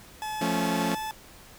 40% pulse tone with pitch glide, 859 to 869.5 Hz, A5 to A5, -42 to -21 cents, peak -30 dBFS, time 0.22-1.11 s, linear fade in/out 0 ms, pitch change +21 cents, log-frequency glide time 0.61-0.99 s
sawtooth chord, F augmented, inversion none, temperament equal, 174.61 / 220 / 277.2 Hz, F3 / A3 / C#4, 0 / 0 / 0 cents, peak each -26 dBFS, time 0.41-0.95 s, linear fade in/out 5 ms
effects pink hiss -50 dBFS RMS until 1.58 s

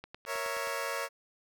click train, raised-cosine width 0.3 ms, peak -27 dBFS, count 7, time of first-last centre 0.04-0.673 s, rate 9.48 Hz
15% pulse chord, A# diminished, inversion none, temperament equal, 466.2 / 554.4 / 659.3 Hz, A#4 / C#5 / E5, 0 / 0 / 0 cents, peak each -32 / -29 / -33 dBFS, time 0.26-1.09 s, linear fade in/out 50 ms
effects none

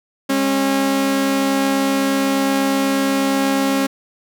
sawtooth tone pair together, 203.8 / 272.1 Hz, G#3 / C#4, -32 / -32 cents, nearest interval perfect fourth, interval 500 cents, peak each -20 / -12 dBFS, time 0.29-3.87 s, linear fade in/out 10 ms, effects none

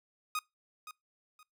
sawtooth tone with echo, 1244.5 Hz, D#6, in tune, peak -28 dBFS, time 0.35-0.39 s, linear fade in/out 2 ms, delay 520 ms, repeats 2, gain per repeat -12 dB, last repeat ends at 1.43 s, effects noise-tail reverb RT60 0.2 s tail -24 dB re dry

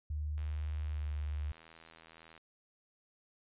sine tone with pitch glide, 75 to 73.58 Hz, D2 to D2, +37 to +4 cents, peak -34 dBFS, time 0.1-1.52 s, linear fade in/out 5 ms, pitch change -33 cents, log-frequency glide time 0.82-1.08 s
click train, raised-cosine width 0.3 ms, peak -39 dBFS, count 164, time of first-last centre 0.38-2.378 s, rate 81.6 Hz
effects resampled to 8000 Hz

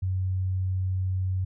sine tone, 93.4 Hz, F#2, 17 cents sharp, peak -24 dBFS, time 0.02-1.45 s, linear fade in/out 10 ms, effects none

